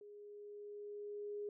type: tone with level ramp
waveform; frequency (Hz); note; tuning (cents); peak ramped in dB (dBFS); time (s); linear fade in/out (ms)
sine; 412.9; G#4; -10; -53 to -40; 0.01-1.49; 2
effects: none